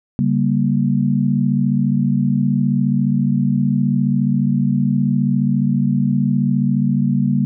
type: chord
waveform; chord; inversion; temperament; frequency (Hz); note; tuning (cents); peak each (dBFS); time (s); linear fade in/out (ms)
sine; G diminished; second; just; 141.12 / 196 / 235.2; Db3 / G3 / Bb3; +31 / 0 / +16; -18; 0.19-7.45; 0
effects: none